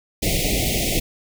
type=band-stop noise; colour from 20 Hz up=pink; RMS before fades=-21 dBFS; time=0.22-1 s; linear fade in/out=10 ms; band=750 to 2000 Hz; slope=96 dB/octave; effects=none